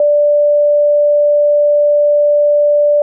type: tone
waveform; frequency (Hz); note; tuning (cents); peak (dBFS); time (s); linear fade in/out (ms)
sine; 587.3; D5; 0; -7; 0-3.02; 2
effects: none